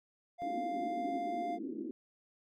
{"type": "tone", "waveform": "triangle", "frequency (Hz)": 698.5, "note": "F5", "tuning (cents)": 0, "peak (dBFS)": -33, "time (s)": [0.38, 1.59], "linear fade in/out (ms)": 50}
{"type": "band-pass noise", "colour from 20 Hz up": "white", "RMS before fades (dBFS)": -41, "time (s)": [0.42, 1.91], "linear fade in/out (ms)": 0, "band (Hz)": [240, 350], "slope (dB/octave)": 48}
{"effects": []}